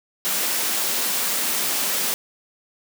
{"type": "high-pass noise", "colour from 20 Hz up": "white", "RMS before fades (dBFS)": -23, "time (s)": [0.25, 2.14], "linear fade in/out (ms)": 0, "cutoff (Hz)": 160, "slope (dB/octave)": 96, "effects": []}